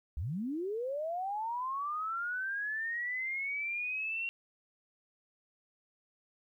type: linear sweep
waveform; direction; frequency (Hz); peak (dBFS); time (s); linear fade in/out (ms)
sine; up; 59.3 to 2755; -33; 0.17-4.29; 0
effects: 12-bit